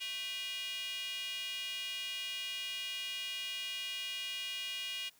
square tone with high-pass filter, 220 Hz, A3, in tune, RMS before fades -40 dBFS, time 0-5.1 s, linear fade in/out 20 ms, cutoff 2800 Hz, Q 5.3, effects white hiss -66 dBFS RMS until 5.19 s

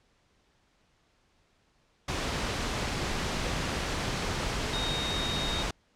sine tone in noise, 3729 Hz, A#7, in tune, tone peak -32 dBFS, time 4.73-5.63 s, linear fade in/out 5 ms, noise pink, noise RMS -31 dBFS, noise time 2.08-5.71 s, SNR -4 dB, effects pink hiss -68 dBFS RMS until 5.95 s + low-pass 6000 Hz 12 dB/octave

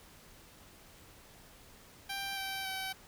10% pulse tone with pitch steps, 787 / 776.2 / 765.5 Hz, G5 / G5 / G5, +7 / -17 / -41 cents, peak -28 dBFS, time 2.09-2.93 s, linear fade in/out 10 ms, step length 280 ms, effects pink hiss -57 dBFS RMS until 3.07 s

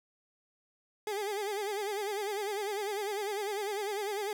30% pulse tone with vibrato, 410.2 Hz, G#4, 21 cents flat, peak -30 dBFS, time 1.07-4.33 s, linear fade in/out 2 ms, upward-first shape sine, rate 10 Hz, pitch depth 90 cents each way, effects none

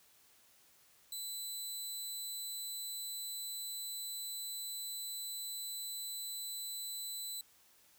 15% pulse tone, 4000 Hz, B7, 21 cents sharp, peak -33 dBFS, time 1.12-7.41 s, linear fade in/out 2 ms, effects white hiss -66 dBFS RMS until 7.98 s

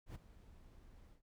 brown noise with ADSR envelope, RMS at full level -45 dBFS, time 0.06-1.22 s, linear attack 91 ms, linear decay 14 ms, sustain -15 dB, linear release 110 ms, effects noise-tail reverb RT60 0.1 s tail -26 dB re dry

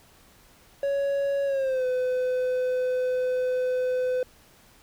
triangle tone with pitch glide, 558 to 505.8 Hz, C#5 to B4, +11 to +41 cents, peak -21 dBFS, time 0.83-4.23 s, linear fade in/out 2 ms, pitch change -170 cents, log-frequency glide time 1.45-1.86 s, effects pink hiss -56 dBFS RMS until 4.82 s

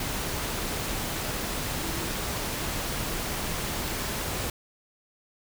sine tone in noise, 329.6 Hz, E4, in tune, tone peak -37 dBFS, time 1.83-2.08 s, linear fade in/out 2 ms, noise pink, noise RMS -31 dBFS, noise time 0-4.5 s, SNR -9 dB, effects none

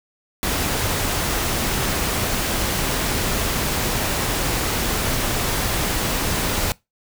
pink noise, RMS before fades -22 dBFS, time 0.43-6.72 s, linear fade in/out 0 ms, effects noise-tail reverb RT60 0.2 s tail -22 dB re dry

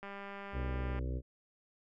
click train, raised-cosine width 0.5 ms, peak -31 dBFS, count 192, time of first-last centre 0.03-0.99 s, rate 199 Hz
harmonic tone, 63 Hz, B1, 35 cents sharp, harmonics 1 / 2 / 4 / 5 / 6 / 7 / 8 / 9, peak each -35 / -41 / -47 / -49 / -51 / -52 / -53 / -54 dBFS, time 0.52-1.22 s, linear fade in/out 50 ms
effects none

